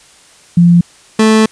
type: tone pair in turn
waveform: sine / 30% pulse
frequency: 172.8 / 218.8 Hz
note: F3 / A3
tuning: -18 / -9 cents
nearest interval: major third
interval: 409 cents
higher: second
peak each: -3 dBFS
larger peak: neither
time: 0.57-0.81 / 1.19-1.46 s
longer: second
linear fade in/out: 5 ms
effects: white hiss -43 dBFS RMS until 1.51 s + resampled to 22050 Hz